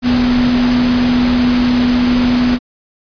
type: tone in noise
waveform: sine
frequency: 246.2 Hz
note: B3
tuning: 5 cents flat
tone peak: -10 dBFS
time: 0.02-2.59 s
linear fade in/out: 50 ms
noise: pink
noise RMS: -20 dBFS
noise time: 0.02-2.59 s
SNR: +7 dB
effects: resampled to 11025 Hz